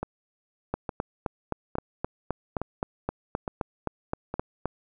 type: two click trains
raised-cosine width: 1 ms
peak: -16 / -13 dBFS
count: 6 / 16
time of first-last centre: 0.03-4.34 / 0.74-4.656 s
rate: 1.16 / 3.83 Hz
effects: none

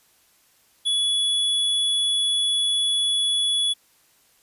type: tone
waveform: square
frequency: 3399 Hz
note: G#7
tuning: 39 cents sharp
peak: -20 dBFS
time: 0.85-3.74 s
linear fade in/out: 20 ms
effects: white hiss -60 dBFS RMS until 4.42 s + resampled to 32000 Hz

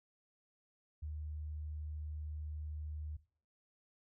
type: tone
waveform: sine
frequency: 76.1 Hz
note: D#2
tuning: 38 cents flat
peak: -40 dBFS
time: 1.02-3.17 s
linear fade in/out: 10 ms
effects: noise-tail reverb RT60 0.4 s tail -17 dB re dry

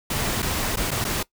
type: noise with dropouts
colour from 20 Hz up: pink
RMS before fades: -25 dBFS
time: 0.1-1.23 s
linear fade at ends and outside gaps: 5 ms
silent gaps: 0.422-0.426 / 0.759-0.77 / 0.908-0.914 / 1.043-1.049 s
effects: noise-tail reverb RT60 0.1 s tail -20 dB re dry

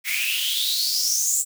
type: noise with high-pass filter sweep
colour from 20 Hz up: white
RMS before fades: -23 dBFS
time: 0.04-1.45 s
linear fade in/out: 50 ms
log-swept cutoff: 2100 to 7800 Hz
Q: 9
effects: none

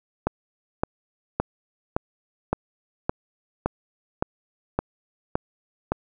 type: click train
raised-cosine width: 1 ms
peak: -7 dBFS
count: 11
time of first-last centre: 0.27-5.92 s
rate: 1.77 Hz
effects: none

